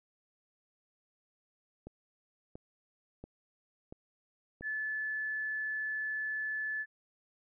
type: click train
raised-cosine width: 2 ms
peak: -32 dBFS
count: 5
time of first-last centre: 1.87-4.61 s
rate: 1.46 Hz
type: tone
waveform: sine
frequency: 1733 Hz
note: A6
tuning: 27 cents flat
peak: -33 dBFS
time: 4.62-6.86 s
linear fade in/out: 50 ms
effects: none